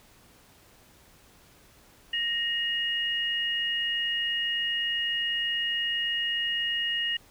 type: tone pair together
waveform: sine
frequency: 1864.7 / 2868 Hz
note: A#6 / F7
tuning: 0 / +45 cents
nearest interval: perfect fifth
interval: 745 cents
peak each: -31 / -27 dBFS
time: 2.13-7.17 s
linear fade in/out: 5 ms
effects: pink hiss -57 dBFS RMS until 7.3 s